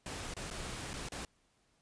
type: noise with dropouts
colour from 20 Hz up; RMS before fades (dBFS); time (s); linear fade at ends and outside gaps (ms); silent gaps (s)
pink; -42; 0.06-1.25; 1; 0.339-0.366 / 0.502-0.51 / 0.933-0.939 / 1.087-1.12
effects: pink hiss -73 dBFS RMS until 1.81 s + resampled to 22050 Hz